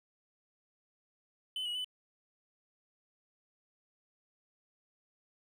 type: tone with pitch steps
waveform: triangle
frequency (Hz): 3031 / 2913 / 3004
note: F#7 / F#7 / F#7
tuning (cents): +41 / -28 / +26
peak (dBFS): -33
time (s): 1.56-1.845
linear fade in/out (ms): 2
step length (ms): 95
effects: none